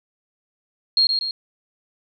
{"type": "tone with echo", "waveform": "sine", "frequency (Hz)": 4247, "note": "C8", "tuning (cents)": 25, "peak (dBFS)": -13, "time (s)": [0.97, 1.07], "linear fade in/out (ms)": 2, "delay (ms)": 120, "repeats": 2, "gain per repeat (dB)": -5, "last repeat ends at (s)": 1.31, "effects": []}